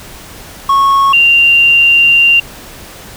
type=tone pair in turn; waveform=triangle / sine; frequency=1100 / 2777 Hz; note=C#6 / F7; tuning=-14 / -10 cents; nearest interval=octave + major third; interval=1604 cents; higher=second; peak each=-4 dBFS; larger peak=neither; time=0.69-1.13 / 1.13-2.4 s; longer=second; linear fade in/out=5 ms; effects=pink hiss -32 dBFS RMS until 3.16 s